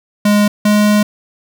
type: tone pair in turn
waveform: square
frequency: 207.1 / 209 Hz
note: G#3 / G#3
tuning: -5 / +11 cents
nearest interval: unison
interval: 16 cents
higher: second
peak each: -9 dBFS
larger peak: neither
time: 0.25-0.48 / 0.65-1.03 s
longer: second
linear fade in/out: 5 ms
effects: none